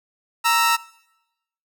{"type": "tone pair together", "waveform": "sawtooth", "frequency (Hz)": [932.3, 1320.5], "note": ["A#5", "E6"], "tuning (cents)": [0, 3], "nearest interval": "tritone", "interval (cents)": 603, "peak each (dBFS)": -15, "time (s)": [0.44, 0.77], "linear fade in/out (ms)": 20, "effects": ["noise-tail reverb RT60 0.9 s tail -22 dB re dry"]}